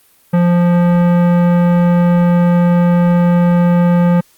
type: tone with tanh clipping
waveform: sine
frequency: 174.61 Hz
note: F3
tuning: in tune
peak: -10 dBFS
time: 0.33-4.21 s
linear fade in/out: 10 ms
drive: 17 dB
effects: white hiss -51 dBFS RMS until 4.37 s + Opus 32 kbps